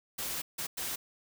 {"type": "noise bursts at uneven times", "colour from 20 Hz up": "white", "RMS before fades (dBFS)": -36, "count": 3, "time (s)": [[0.18, 0.42], [0.58, 0.67], [0.77, 0.96]], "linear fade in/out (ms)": 10, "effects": []}